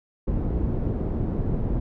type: low-pass noise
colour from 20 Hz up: pink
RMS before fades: -25 dBFS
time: 0.27-1.8 s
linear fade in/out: 10 ms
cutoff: 350 Hz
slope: 12 dB/octave
effects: none